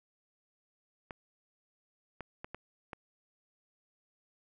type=clicks; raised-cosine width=0.5 ms; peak=-26 dBFS; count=5; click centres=1.108 / 2.207 / 2.445 / 2.546 / 2.932 s; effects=none